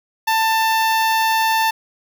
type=tone with notch filter; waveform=sawtooth; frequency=890 Hz; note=A5; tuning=20 cents sharp; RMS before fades=-17 dBFS; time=0.27-1.71 s; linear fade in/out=10 ms; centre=8100 Hz; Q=1.7; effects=7-bit